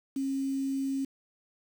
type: tone with quantisation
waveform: sine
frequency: 271.1 Hz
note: C#4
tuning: 38 cents flat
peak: -28 dBFS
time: 0.16-1.05 s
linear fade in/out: 5 ms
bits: 8
effects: none